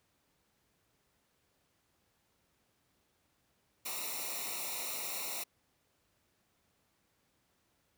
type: noise with comb filter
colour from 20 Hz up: white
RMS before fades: -39 dBFS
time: 3.85-5.44 s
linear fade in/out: 10 ms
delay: 0.62 ms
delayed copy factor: -0.85
effects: pink hiss -75 dBFS RMS until 7.97 s + high-pass 60 Hz 12 dB/octave